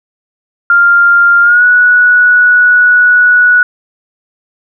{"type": "tone with pitch glide", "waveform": "sine", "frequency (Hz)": [1396.9, 1468.9], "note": ["F6", "F#6"], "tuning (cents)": [0, -13], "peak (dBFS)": -3, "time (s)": [0.7, 3.63], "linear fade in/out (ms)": 2, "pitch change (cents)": 87, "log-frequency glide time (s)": [1.42, 1.64], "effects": []}